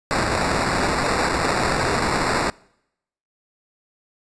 white noise with sample-and-hold, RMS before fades -21 dBFS, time 0.11-2.5 s, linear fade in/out 0 ms, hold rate 3150 Hz, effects noise-tail reverb RT60 0.8 s tail -25 dB re dry + resampled to 22050 Hz

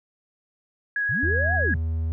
sine tone with vibrato, 1661.2 Hz, G#6, in tune, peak -22 dBFS, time 0.96-1.74 s, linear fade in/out 2 ms, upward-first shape triangle, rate 9.1 Hz, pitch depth 14 cents each way
sine linear two-way sweep, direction up then down, 85 to 762 to 85 Hz, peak -27 dBFS, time 1.09-1.77 s, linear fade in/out 5 ms, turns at 1.55 s
triangle tone with pitch glide, 82.8 to 80.72 Hz, E2 to E2, +8 to -36 cents, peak -21 dBFS, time 1.23-2.12 s, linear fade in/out 0 ms, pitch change -44 cents, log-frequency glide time 1.58-1.73 s
effects none

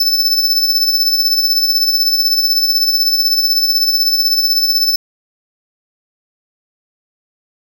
square tone with tremolo, 5274 Hz, E8, in tune, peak -9 dBFS, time 0-4.96 s, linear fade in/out 5 ms, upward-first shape sine, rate 16 Hz, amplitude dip 50%, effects 8-bit

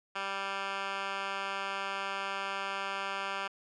10% pulse tone with band-pass filter, 196 Hz, G3, in tune, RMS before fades -36 dBFS, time 0.15-3.48 s, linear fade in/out 10 ms, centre 1900 Hz, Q 1.9, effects resampled to 22050 Hz

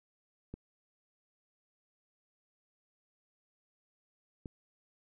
clicks, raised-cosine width 3 ms, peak -29 dBFS, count 2, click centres 0.54 / 4.458 s, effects none

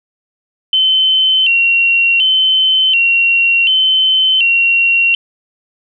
sine tone with vibrato, 2900 Hz, F#7, 35 cents flat, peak -8 dBFS, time 0.73-5.15 s, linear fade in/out 2 ms, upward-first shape square, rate 0.68 Hz, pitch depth 96 cents each way, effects none

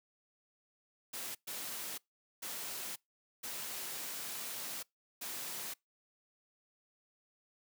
white noise bursts at uneven times, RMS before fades -42 dBFS, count 5, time 1.13-1.35 / 1.47-1.98 / 2.42-2.96 / 3.43-4.83 / 5.21-5.74 s, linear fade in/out 10 ms, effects noise-tail reverb RT60 0.2 s tail -26 dB re dry + high-pass 150 Hz 12 dB/octave

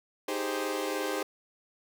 sawtooth chord, Ab major seventh, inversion second, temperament equal, 311.1 / 392 / 415.3 / 523.3 Hz, Eb4 / G4 / Ab4 / C5, 0 / 0 / 0 / 0 cents, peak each -32 / -31 / -34 / -31 dBFS, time 0.28-1.23 s, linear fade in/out 5 ms, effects none

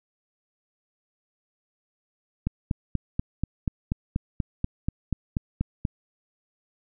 click train, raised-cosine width 5 ms, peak -12 dBFS, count 15, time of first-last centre 2.47-5.852 s, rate 4.14 Hz, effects none

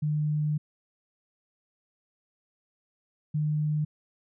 sine tone pair in turn, 150.8 / 151.43 Hz, D3 / D#3, +46 / -47 cents, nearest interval unison, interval 7 cents, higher second, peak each -24 dBFS, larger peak neither, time 0.02-0.58 / 3.34-3.85 s, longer first, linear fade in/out 10 ms, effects none

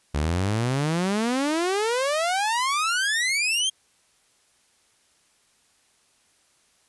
sawtooth exponential sweep, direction up, 70 to 3243 Hz, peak -18 dBFS, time 0.14-3.7 s, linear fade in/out 10 ms, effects white hiss -63 dBFS RMS until 6.88 s + resampled to 24000 Hz

